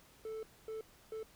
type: tone bursts at uneven times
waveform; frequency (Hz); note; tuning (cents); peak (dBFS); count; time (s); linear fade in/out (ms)
triangle; 440; A4; 0; -38; 3; 0.25-0.43 / 0.68-0.81 / 1.12-1.23; 2
effects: pink hiss -63 dBFS RMS until 1.35 s